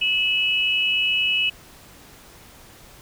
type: tone pair together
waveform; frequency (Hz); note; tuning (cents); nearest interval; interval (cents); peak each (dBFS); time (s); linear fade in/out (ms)
sine; 2591 / 2940; E7 / F#7; -30 / -12; major second; 218; -21; 0.01-1.5; 10
effects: pink hiss -47 dBFS RMS until 3.01 s